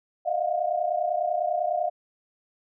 sine tone cluster, 615 / 691 / 721 Hz, D#5 / F5 / F#5, -20 / -19 / -45 cents, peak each -28 / -27 / -28 dBFS, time 0.25-1.9 s, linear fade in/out 20 ms, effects none

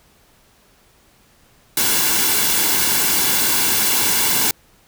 white noise with comb filter, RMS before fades -17 dBFS, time 1.77-4.51 s, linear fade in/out 2 ms, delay 1.6 ms, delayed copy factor -0.55, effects pink hiss -54 dBFS RMS until 4.87 s

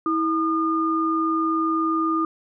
sine tone pair together, 323.6 / 1216.1 Hz, E4 / D#6, -32 / -40 cents, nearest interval octave + major seventh, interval 2292 cents, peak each -22 dBFS, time 0.06-2.25 s, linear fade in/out 2 ms, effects none

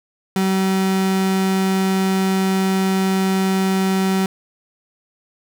35% pulse tone, 190.6 Hz, G3, 48 cents flat, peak -14 dBFS, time 0.36-4.26 s, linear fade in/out 2 ms, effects none

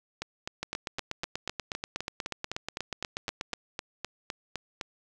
two click trains, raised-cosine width 0.2 ms, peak -15 / -16 dBFS, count 25 / 19, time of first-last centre 0.63-3.532 / 0.22-4.812 s, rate 8.27 / 3.92 Hz, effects none

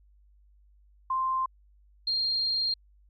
sine tone pair in turn, 1046.5 / 4209 Hz, C6 / C8, 0 / +9 cents, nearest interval 2 octaves, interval 2409 cents, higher second, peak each -25 dBFS, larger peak neither, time 1.1-1.46 / 2.07-2.74 s, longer second, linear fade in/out 5 ms, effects added 50 Hz sine -57 dBFS peak until 3.09 s

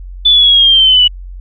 sine linear sweep, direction down, 3500 to 2932 Hz, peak -4 dBFS, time 0.25-1.08 s, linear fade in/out 10 ms, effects added 45 Hz sine -25 dBFS peak until 1.4 s

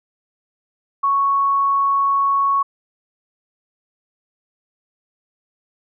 sine tone, 1108.7 Hz, C#6, in tune, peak -14 dBFS, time 1.03-2.63 s, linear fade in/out 10 ms, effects none

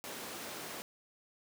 pink high-pass noise, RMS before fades -44 dBFS, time 0.04-0.82 s, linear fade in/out 0 ms, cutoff 250 Hz, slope 12 dB/octave, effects none

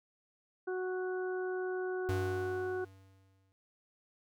harmonic tone, 369.4 Hz, F#4, 3 cents flat, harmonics 1 / 2 / 3 / 4, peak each -34 / -45 / -51 / -44 dBFS, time 0.67-2.85 s, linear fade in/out 10 ms
square tone with exponential decay, 96.2 Hz, G2, 32 cents flat, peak -32 dBFS, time 2.09-3.52 s, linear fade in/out 0 ms, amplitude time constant 310 ms
effects none

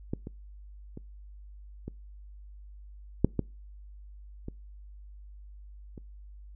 clicks, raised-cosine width 3 ms, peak -17 / -25 / -27 / -24 / -7 / -13 / -24 / -30 dBFS, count 8, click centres 0.135 / 0.271 / 0.974 / 1.88 / 3.246 / 3.393 / 4.484 / 5.978 s, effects noise-tail reverb RT60 0.3 s tail -26 dB re dry + added 50 Hz sine -45 dBFS peak until 6.55 s

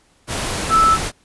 sine tone in noise, 1316 Hz, E6, 3 cents flat, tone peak -10 dBFS, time 0.69-0.98 s, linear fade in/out 50 ms, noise pink, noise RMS -23 dBFS, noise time 0.27-1.12 s, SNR +10 dB, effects pink hiss -57 dBFS RMS until 1.24 s + resampled to 24000 Hz

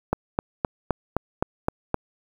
click train, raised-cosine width 1 ms, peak -7 dBFS, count 8, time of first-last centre 0.13-1.943 s, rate 3.86 Hz, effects 7-bit

